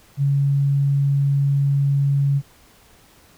sine tone, 140 Hz, C#3, 18 cents sharp, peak -15 dBFS, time 0.17-2.42 s, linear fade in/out 50 ms, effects pink hiss -52 dBFS RMS until 3.37 s

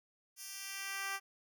10% pulse tone with high-pass filter sweep, 392 Hz, G4, in tune, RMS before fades -42 dBFS, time 0.36-1.2 s, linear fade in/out 50 ms, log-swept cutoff 6600 to 920 Hz, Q 0.76, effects none

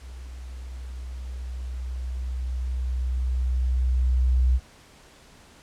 sine tone with level ramp, 63 Hz, B1, 35 cents sharp, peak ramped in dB -37 to -16 dBFS, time 0-4.6 s, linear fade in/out 50 ms, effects pink hiss -52 dBFS RMS until 5.62 s + low-pass 9000 Hz 12 dB/octave

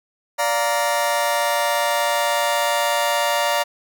sawtooth chord, Bb major, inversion first, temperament just, 582.7 / 699.2 / 932.3 Hz, D5 / F5 / Bb5, -14 / +2 / 0 cents, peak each -18 / -20 / -18 dBFS, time 0.38-3.64 s, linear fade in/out 20 ms, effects none

